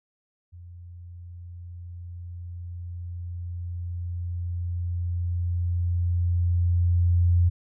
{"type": "tone with level ramp", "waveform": "sine", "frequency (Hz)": 87.31, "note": "F2", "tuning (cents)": 0, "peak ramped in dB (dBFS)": [-41, -16], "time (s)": [0.52, 7.5], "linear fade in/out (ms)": 20, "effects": []}